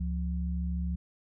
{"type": "tone pair together", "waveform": "sine", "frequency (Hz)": [70.09, 176.5], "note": ["C#2", "F3"], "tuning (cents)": [20, 19], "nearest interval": "octave + major third", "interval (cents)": 1599, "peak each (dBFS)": [-30, -34], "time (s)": [0, 0.96], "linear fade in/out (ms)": 10, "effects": []}